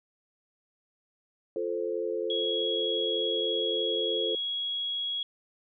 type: chord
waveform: sine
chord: F major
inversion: none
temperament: equal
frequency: 349.2 / 440 / 523.3 Hz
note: F4 / A4 / C5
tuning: 0 / 0 / 0 cents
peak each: -34 / -31 / -34 dBFS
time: 1.56-4.35 s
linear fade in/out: 2 ms
type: tone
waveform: sine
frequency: 3322 Hz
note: G#7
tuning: in tune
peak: -29 dBFS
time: 2.3-5.23 s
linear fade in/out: 2 ms
effects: none